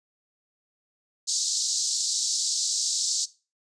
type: band-pass noise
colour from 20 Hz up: white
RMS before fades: -27 dBFS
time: 1.27-3.26 s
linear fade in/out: 20 ms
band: 4100 to 7700 Hz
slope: 48 dB/octave
effects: noise-tail reverb RT60 0.3 s tail -18 dB re dry + resampled to 22050 Hz

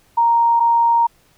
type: tone pair in turn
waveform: sine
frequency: 932.3 / 932.3 Hz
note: A#5 / A#5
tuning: 0 / 0 cents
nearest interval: unison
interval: 0 cents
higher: neither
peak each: -11 dBFS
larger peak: neither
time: 0.17-0.6 / 0.6-1.07 s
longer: second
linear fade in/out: 10 ms
effects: pink hiss -56 dBFS RMS until 1.37 s

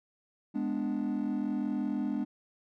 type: chord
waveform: triangle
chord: G# diminished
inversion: none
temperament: equal with one note detuned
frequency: 207.7 / 248.5 / 293.7 Hz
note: G#3 / B3 / D4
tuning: 0 / +11 / 0 cents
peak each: -31 dBFS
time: 0.54-2.25 s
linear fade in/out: 20 ms
effects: tanh soft clip ceiling -22 dBFS

